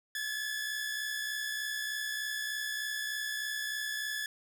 sawtooth tone pair together, 1661.2 / 1724.5 Hz, G#6 / A6, 0 / -35 cents, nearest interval minor second, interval 65 cents, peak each -38 / -31 dBFS, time 0.15-4.26 s, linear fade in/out 2 ms, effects 10-bit

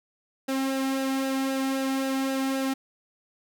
sawtooth tone with flanger, 267.6 Hz, C4, 39 cents sharp, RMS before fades -27 dBFS, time 0.48-2.74 s, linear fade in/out 10 ms, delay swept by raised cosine 0.89 to 1.8 ms, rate 3.8 Hz, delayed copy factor -0.55, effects none

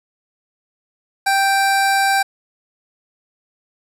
25% pulse tone, 784 Hz, G5, in tune, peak -10 dBFS, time 1.26-2.23 s, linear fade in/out 10 ms, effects resampled to 32000 Hz + 7-bit

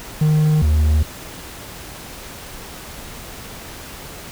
triangle tone pair in turn, 153.7 / 76.3 Hz, D#3 / D#2, -21 / -33 cents, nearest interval octave, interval 1212 cents, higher first, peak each -10 dBFS, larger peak neither, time 0.21-0.62 / 0.62-1.03 s, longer neither, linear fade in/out 5 ms, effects pink hiss -35 dBFS RMS until 4.31 s

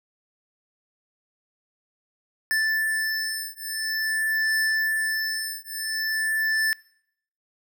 square beating tone pair, 1760 / 1760.48 Hz, A6 / A6, 0 / 0 cents, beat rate 0.48 Hz, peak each -27 dBFS, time 2.51-6.73 s, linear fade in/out 0 ms, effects noise-tail reverb RT60 0.7 s tail -24 dB re dry

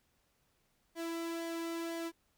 sawtooth tone with flanger, 333 Hz, E4, 18 cents sharp, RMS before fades -39 dBFS, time 0.95-2.12 s, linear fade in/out 50 ms, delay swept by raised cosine 0.75 to 1.85 ms, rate 2 Hz, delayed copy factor -0.5, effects pink hiss -75 dBFS RMS until 2.37 s

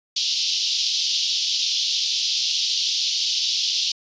white band-pass noise, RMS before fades -23 dBFS, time 0.16-3.92 s, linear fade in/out 5 ms, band 3000 to 5600 Hz, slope 48 dB/octave, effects resampled to 16000 Hz

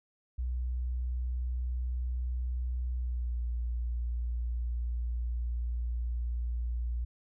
sine tone with pitch glide, 61.74 to 59.33 Hz, B1 to A#1, 0 to +31 cents, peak -30 dBFS, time 0.38-7.05 s, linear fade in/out 10 ms, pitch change -69 cents, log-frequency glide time 2.95-3.4 s, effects none

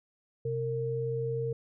sine tone pair together, 128.66 / 458.9 Hz, C3 / A#4, -29 / -27 cents, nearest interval octave + minor seventh, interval 2202 cents, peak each -33 / -31 dBFS, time 0.45-1.53 s, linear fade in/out 5 ms, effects none

